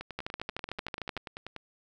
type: two click trains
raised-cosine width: 0.3 ms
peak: -18 / -23 dBFS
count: 14 / 17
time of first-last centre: 0.19-1.167 / 0.01-1.563 s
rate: 13.3 / 10.3 Hz
effects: none